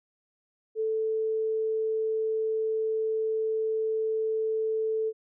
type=tone; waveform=sine; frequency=440 Hz; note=A4; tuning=in tune; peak=-25 dBFS; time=0.75-5.13 s; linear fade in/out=50 ms; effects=none

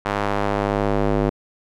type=tone with band-pass filter sweep; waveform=square; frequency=50.8 Hz; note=G#1; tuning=38 cents flat; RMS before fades=-21 dBFS; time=0.05-1.3 s; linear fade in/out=5 ms; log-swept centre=1100 to 410 Hz; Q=0.89; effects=none

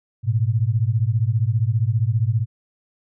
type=beating tone pair; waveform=sine; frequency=105.9 / 120.9 Hz; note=G#2 / B2; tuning=+34 / -36 cents; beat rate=15 Hz; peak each=-19 / -20 dBFS; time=0.23-2.46 s; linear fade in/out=50 ms; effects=none

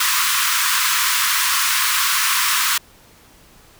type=high-pass noise; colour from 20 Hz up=pink; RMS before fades=-18 dBFS; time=0-2.78 s; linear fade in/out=5 ms; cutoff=990 Hz; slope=96 dB/octave; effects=pink hiss -49 dBFS RMS until 3.79 s

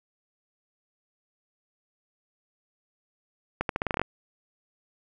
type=accelerating click train; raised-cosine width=0.5 ms; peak=-11 dBFS; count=10; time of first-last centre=3.61-4.016 s; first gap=82 ms; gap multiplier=0.84; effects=none

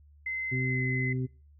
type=tone with pitch glide; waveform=sine; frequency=2060 to 2042 Hz; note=C7 to C7; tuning=-28 to -43 cents; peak=-30 dBFS; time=0.26-1.13 s; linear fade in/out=5 ms; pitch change=-15 cents; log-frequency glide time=0.62-0.83 s
type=harmonic tone; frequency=128.2 Hz; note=C3; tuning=35 cents flat; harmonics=1 / 2 / 3; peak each=-29 / -35 / -39 dBFS; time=0.51-1.27 s; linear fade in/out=20 ms
effects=noise-tail reverb RT60 0.4 s tail -24 dB re dry + added 73 Hz sine -54 dBFS peak until 1.59 s

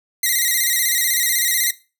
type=tone with vibrato; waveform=5% pulse; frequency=1987 Hz; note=B6; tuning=10 cents sharp; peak=-6 dBFS; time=0.23-1.71 s; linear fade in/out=5 ms; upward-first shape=square; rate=16 Hz; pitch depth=71 cents each way; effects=noise-tail reverb RT60 0.3 s tail -18 dB re dry

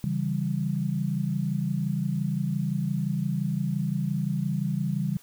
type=chord; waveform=sine; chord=C# diminished; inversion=none; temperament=equal with one note detuned; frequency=138.59 / 164.34 / 196 Hz; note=C#3 / E3 / G3; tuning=0 / -5 / 0 cents; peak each=-29 dBFS; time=0.04-5.17 s; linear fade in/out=0 ms; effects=white hiss -55 dBFS RMS until 5.22 s

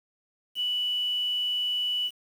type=tone with quantisation; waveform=sine; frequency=2960 Hz; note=F#7; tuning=in tune; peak=-25 dBFS; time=0.55-2.11 s; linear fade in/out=50 ms; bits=8; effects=none

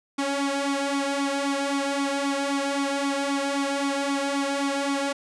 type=tone with flanger; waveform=sawtooth; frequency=278.8 Hz; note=C#4; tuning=10 cents sharp; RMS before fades=-26 dBFS; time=0.18-5.13 s; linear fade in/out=10 ms; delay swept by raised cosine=0.85 to 2.35 ms; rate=3.8 Hz; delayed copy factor=+0.7; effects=resampled to 22050 Hz

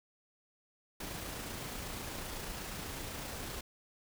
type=noise with amplitude modulation; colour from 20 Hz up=pink; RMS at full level=-41 dBFS; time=1-3.61 s; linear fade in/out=5 ms; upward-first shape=sine; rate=28 Hz; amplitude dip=25%; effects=none

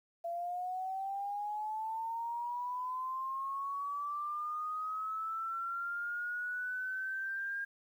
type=linear sweep; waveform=sine; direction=up; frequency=676 to 1616 Hz; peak=-35 dBFS; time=0.24-7.65 s; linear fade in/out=10 ms; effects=11-bit

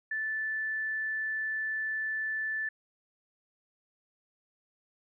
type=tone; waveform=sine; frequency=1754 Hz; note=A6; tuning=6 cents flat; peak=-30 dBFS; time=0.11-2.69 s; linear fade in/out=5 ms; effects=none

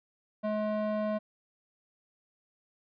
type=tone with band-pass filter; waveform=square; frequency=212.7 Hz; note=G#3; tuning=42 cents sharp; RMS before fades=-31 dBFS; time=0.43-1.19 s; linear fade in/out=20 ms; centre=580 Hz; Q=1.5; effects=resampled to 11025 Hz

